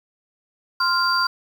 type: tone cluster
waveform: sine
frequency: 1045 / 1397 / 4705 Hz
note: C6 / F6 / D8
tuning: -2 / 0 / +2 cents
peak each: -22 / -21 / -22 dBFS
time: 0.8-1.27 s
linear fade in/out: 5 ms
effects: 7-bit